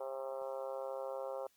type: harmonic tone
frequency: 133.8 Hz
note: C3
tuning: 39 cents sharp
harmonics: 3 / 4 / 5 / 6 / 7 / 8 / 9 / 10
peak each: -49 / -40 / -49 / -49 / -52 / -54 / -56 / -57 dBFS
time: 0-1.47 s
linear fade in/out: 5 ms
effects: white hiss -72 dBFS RMS until 1.56 s + Opus 32 kbps